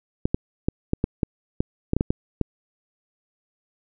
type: clicks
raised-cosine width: 3 ms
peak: -7 dBFS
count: 12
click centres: 0.255 / 0.345 / 0.685 / 0.934 / 1.041 / 1.232 / 1.605 / 1.934 / 1.966 / 2.009 / 2.105 / 2.413 s
effects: none